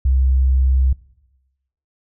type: tone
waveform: sine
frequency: 65.41 Hz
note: C2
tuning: in tune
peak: -12 dBFS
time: 0.05-0.93 s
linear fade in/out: 5 ms
effects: noise-tail reverb RT60 1.0 s tail -21 dB re dry